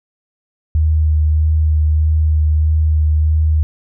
sine tone with vibrato, 77.4 Hz, D#2, 9 cents flat, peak -10 dBFS, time 0.75-3.63 s, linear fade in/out 0 ms, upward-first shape sine, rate 1.6 Hz, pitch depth 16 cents each way, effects none

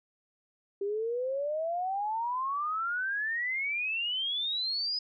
sine exponential sweep, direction up, 392 to 5050 Hz, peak -29 dBFS, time 0.81-4.99 s, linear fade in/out 5 ms, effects none

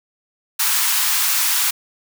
white high-pass noise, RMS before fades -18 dBFS, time 0.59-1.71 s, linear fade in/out 10 ms, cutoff 870 Hz, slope 48 dB/octave, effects none

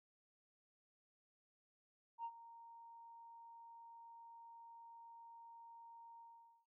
sine tone with ADSR envelope, 927 Hz, A#5, 10 cents flat, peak -40 dBFS, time 2.18-6.66 s, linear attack 64 ms, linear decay 60 ms, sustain -16 dB, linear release 470 ms, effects noise-tail reverb RT60 0.1 s tail -19 dB re dry + tanh soft clip ceiling -38 dBFS

